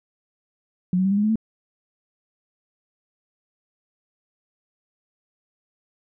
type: tone with pitch steps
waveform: sine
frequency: 181 / 187.27 / 193.77 / 200.5 / 207.4 / 214.6 / 222.1 Hz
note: F#3 / F#3 / G3 / G3 / G#3 / A3 / A3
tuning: -38 / +21 / -20 / +39 / -2 / -43 / +16 cents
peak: -17 dBFS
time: 0.93-1.357 s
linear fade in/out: 2 ms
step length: 61 ms
effects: none